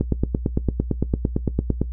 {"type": "click train", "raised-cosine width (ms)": 3, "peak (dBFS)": -6, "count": 17, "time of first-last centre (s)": [0.01, 1.816], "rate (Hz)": 8.86, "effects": ["noise-tail reverb RT60 0.1 s tail -17 dB re dry", "added 60 Hz sine -26 dBFS peak until 1.92 s"]}